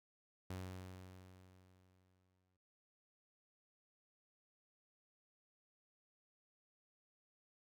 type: tone with exponential decay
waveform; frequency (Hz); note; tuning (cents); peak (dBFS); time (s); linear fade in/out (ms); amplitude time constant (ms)
sawtooth; 92.6; F#2; +2; -39; 0.5-2.57; 5; 450
effects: none